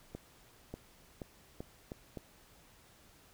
accelerating click train, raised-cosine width 2 ms, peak -28 dBFS, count 6, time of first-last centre 0.15-2.173 s, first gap 590 ms, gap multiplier 0.81, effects pink hiss -62 dBFS RMS until 3.33 s

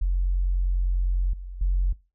sine tone with level steps, 44.96 Hz, F#1, 49 cents flat, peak -19 / -33 / -18 dBFS, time 0.01-1.93 s, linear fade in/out 10 ms, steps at 1.33 / 1.61 s, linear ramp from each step 5 ms, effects noise-tail reverb RT60 0.3 s tail -22 dB re dry + tanh soft clip ceiling -15 dBFS

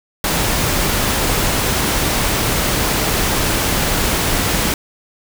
pink noise, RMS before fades -17 dBFS, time 0.24-4.74 s, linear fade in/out 2 ms, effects none

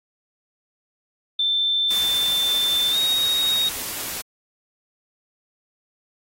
sine tone with pitch glide, 3553 to 3760 Hz, A7 to A#7, +16 to +14 cents, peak -18 dBFS, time 1.39-3.69 s, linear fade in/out 5 ms, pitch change +98 cents, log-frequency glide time 2.91-2.98 s
white noise, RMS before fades -30 dBFS, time 1.9-4.22 s, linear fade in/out 10 ms
effects AAC 48 kbps

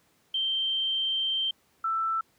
sine tone pair in turn, 3136 / 1327.7 Hz, G7 / E6, 0 / +12 cents, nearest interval octave + minor third, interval 1488 cents, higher first, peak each -25 dBFS, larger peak neither, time 0.34-1.51 / 1.84-2.21 s, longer first, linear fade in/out 5 ms, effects pink hiss -66 dBFS RMS until 2.38 s + high-pass 100 Hz 12 dB/octave

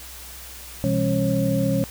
sine tone cluster, 124.2 / 164.3 / 198.2 / 272.9 / 543 Hz, B2 / E3 / G3 / C#4 / C#5, +10 / -5 / +19 / -27 / -36 cents, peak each -25 dBFS, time 0.84-1.84 s, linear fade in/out 0 ms, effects added 62 Hz sine -43 dBFS peak until 1.9 s + white hiss -40 dBFS RMS until 1.9 s

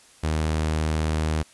sawtooth tone, 78.1 Hz, D#2, 7 cents sharp, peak -18 dBFS, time 0.23-1.43 s, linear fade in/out 10 ms, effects white hiss -53 dBFS RMS until 1.53 s + resampled to 24000 Hz

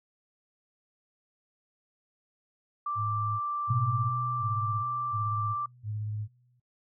sine tone, 1174.7 Hz, D6, in tune, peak -29 dBFS, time 2.86-5.66 s, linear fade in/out 5 ms
sine tone bursts, 106.2 Hz, G#2, 39 cents sharp, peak -31 dBFS, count 5, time 2.95-6.28 s, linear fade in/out 50 ms, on 450 ms, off 270 ms
sine tone with exponential decay, 122.9 Hz, B2, 8 cents flat, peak -25 dBFS, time 3.7-6.6 s, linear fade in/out 5 ms, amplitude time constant 630 ms
effects noise-tail reverb RT60 0.1 s tail -23 dB re dry

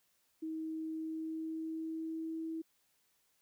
sine tone with pitch glide, 318.2 to 323.6 Hz, D#4 to E4, +39 to -32 cents, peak -37 dBFS, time 0.42-2.62 s, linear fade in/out 10 ms, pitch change +29 cents, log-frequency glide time 0.93-2.45 s, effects white hiss -75 dBFS RMS until 3.41 s

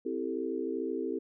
sine chord, A minor seventh, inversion first, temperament equal with one note detuned, 261.6 / 329.6 / 392 / 445.1 Hz, C4 / E4 / G4 / A4, 0 / 0 / 0 / +20 cents, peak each -37 / -36 / -36 / -37 dBFS, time 0.05-1.19 s, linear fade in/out 10 ms, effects none

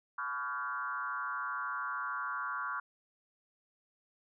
sine tone with frequency modulation, 1268 Hz, D#6, 32 cents sharp, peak -34 dBFS, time 0.18-2.8 s, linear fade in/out 5 ms, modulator 133 Hz, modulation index 2, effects none

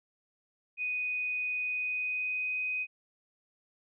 sine tone with pitch glide, 2489 to 2505 Hz, D#7 to D#7, 0 to +11 cents, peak -30 dBFS, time 0.77-2.87 s, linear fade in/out 50 ms, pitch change +11 cents, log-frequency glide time 1.6-2.59 s, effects none

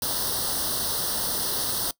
white noise with comb filter, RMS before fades -27 dBFS, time 0.02-1.91 s, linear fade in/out 2 ms, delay 0.21 ms, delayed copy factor +1, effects noise-tail reverb RT60 0.1 s tail -21 dB re dry

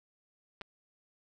clicks, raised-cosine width 0.3 ms, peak -26 dBFS, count 2, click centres 0.612 / 0.617 s, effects none

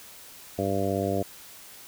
harmonic tone, 97.7 Hz, G2, 5 cents flat, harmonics 1 / 2 / 3 / 4 / 5 / 6 / 7, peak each -32 / -32 / -32 / -32 / -32 / -32 / -32 dBFS, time 0.58-1.23 s, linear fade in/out 10 ms, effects white hiss -47 dBFS RMS until 1.87 s

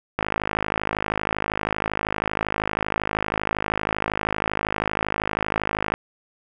click train, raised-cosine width 0.5 ms, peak -7 dBFS, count 304, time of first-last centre 0.19-5.94 s, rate 52.7 Hz, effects none

